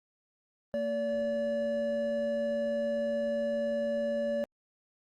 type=tone pair together; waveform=triangle; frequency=228.4 / 575.5 Hz; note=A#3 / D5; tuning=-35 / -35 cents; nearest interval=octave + major third; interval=1600 cents; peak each=-34 / -27 dBFS; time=0.74-4.44 s; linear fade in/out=0 ms; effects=Opus 32 kbps